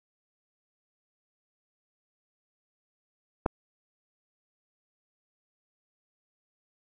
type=clicks; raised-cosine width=1 ms; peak=-24 / -10 dBFS; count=2; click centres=3.459 / 3.462 s; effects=none